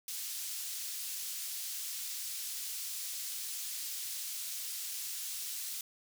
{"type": "high-pass noise", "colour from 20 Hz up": "pink", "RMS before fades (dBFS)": -40, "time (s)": [0.08, 5.81], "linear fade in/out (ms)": 2, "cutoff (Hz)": 4900, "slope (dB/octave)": 12, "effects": []}